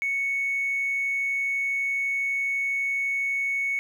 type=tone with hard clipping; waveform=sine; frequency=2217 Hz; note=C#7; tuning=in tune; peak=-24 dBFS; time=0.02-3.79 s; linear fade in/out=0 ms; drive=1 dB; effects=none